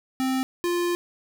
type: tone pair in turn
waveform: square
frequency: 261.6 / 349.2 Hz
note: C4 / F4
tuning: 0 / 0 cents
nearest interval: perfect fourth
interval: 500 cents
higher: second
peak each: -23 dBFS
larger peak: neither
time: 0.2-0.43 / 0.64-0.95 s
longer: second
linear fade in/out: 0 ms
effects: none